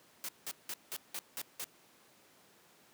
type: noise bursts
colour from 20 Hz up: white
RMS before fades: -40 dBFS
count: 7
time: 0.24-1.642 s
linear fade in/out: 0 ms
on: 46 ms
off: 180 ms
effects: pink hiss -63 dBFS RMS until 2.93 s + high-pass 200 Hz 12 dB/octave